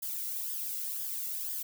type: noise with flanger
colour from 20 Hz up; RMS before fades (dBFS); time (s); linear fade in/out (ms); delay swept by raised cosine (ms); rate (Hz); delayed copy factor
violet; -36; 0.02-1.63; 10; 0.59 to 1.48; 2; +0.75
effects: none